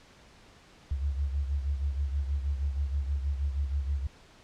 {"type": "beating tone pair", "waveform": "sine", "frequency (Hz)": [69.3, 75.6], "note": ["C#2", "D#2"], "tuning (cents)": [0, -49], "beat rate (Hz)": 6.3, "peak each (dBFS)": [-28, -35], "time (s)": [0.91, 4.07], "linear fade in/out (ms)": 5, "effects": ["pink hiss -56 dBFS RMS until 4.43 s", "low-pass 6000 Hz 12 dB/octave"]}